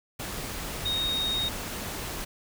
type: tone in noise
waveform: sine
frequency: 3729 Hz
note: A#7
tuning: in tune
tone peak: -26 dBFS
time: 0.85-1.49 s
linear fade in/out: 10 ms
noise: pink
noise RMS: -35 dBFS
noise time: 0.19-2.25 s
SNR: +6 dB
effects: none